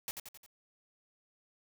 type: noise with echo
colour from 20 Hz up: white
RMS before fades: -38 dBFS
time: 0.08-0.11 s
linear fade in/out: 0 ms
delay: 88 ms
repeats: 4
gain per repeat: -5 dB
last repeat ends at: 0.462 s
effects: none